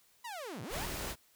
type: linear two-way sweep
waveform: sawtooth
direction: down then up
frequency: 1000 to 94.7 to 1000 Hz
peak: -37 dBFS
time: 0.24-0.86 s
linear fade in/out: 10 ms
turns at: 0.62 s
type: noise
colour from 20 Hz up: pink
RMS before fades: -39 dBFS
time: 0.69-1.16 s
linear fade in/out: 50 ms
effects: white hiss -67 dBFS RMS until 1.35 s